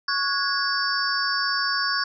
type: tone cluster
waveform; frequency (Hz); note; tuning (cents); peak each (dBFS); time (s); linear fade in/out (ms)
sine; 1112 / 1454 / 1656 / 4638 / 5300; C#6 / F#6 / G#6 / D8 / E8; +5 / -31 / -5 / -22 / +9; -28; 0.08-2.04; 5
effects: none